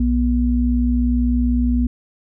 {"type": "tone pair together", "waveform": "sine", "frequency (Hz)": [60.85, 243.4], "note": ["B1", "B3"], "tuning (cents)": [-25, -25], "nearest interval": "2 octaves", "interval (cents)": 2400, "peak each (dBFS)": -17, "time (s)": [0, 1.87], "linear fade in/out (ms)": 5, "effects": []}